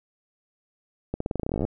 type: accelerating click train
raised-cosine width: 2 ms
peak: -14 dBFS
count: 19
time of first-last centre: 1.14-1.65 s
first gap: 64 ms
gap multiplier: 0.89
effects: none